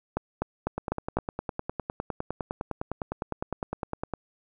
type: two click trains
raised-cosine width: 1 ms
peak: -16 / -12 dBFS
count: 34 / 5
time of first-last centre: 0.78-4.137 / 0.17-1.17 s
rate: 9.83 / 4 Hz
effects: none